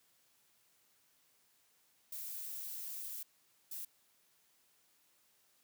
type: noise bursts at uneven times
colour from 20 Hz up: violet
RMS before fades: -44 dBFS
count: 2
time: 2.12-3.23 / 3.71-3.85 s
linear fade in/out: 5 ms
effects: white hiss -72 dBFS RMS until 5.63 s + high-pass 80 Hz 12 dB/octave